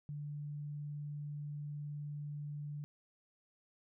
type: tone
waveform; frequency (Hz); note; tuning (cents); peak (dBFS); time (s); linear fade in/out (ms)
sine; 146.83; D3; 0; -40; 0.09-2.84; 0
effects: none